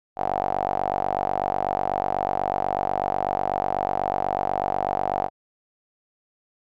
sawtooth tone with band-pass filter, 48.11 Hz, G1, 32 cents flat, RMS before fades -25 dBFS, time 0.16-5.3 s, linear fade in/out 50 ms, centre 750 Hz, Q 7.4, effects none

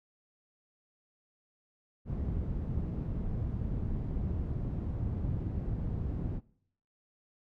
white low-pass noise, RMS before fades -34 dBFS, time 2.05-6.41 s, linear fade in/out 50 ms, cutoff 130 Hz, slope 12 dB/octave, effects noise-tail reverb RT60 0.7 s tail -23 dB re dry

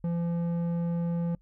square tone with low-pass filter, 170.4 Hz, F3, 42 cents flat, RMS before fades -29 dBFS, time 0.04-1.35 s, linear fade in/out 2 ms, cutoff 580 Hz, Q 0.57, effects noise-tail reverb RT60 0.1 s tail -26 dB re dry + added 42 Hz sine -58 dBFS peak until 1.41 s

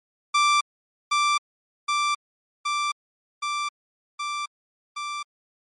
sawtooth tone with echo, 1174.7 Hz, D6, in tune, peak -13 dBFS, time 0.34-0.61 s, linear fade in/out 10 ms, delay 770 ms, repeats 6, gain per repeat -2 dB, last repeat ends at 5.23 s, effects low-pass 7000 Hz 12 dB/octave + MP3 48 kbps

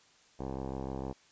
10% pulse tone with low-pass filter, 66.6 Hz, C2, 31 cents sharp, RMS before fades -38 dBFS, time 0.39-1.13 s, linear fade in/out 10 ms, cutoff 700 Hz, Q 4.4, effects white hiss -63 dBFS RMS until 1.31 s + resampled to 16000 Hz

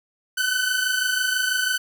sawtooth tone pair together, 1496 / 1522.1 Hz, F#6 / F#6, +19 / +49 cents, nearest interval unison, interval 30 cents, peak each -20 dBFS, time 0.37-1.78 s, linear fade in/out 10 ms, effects none

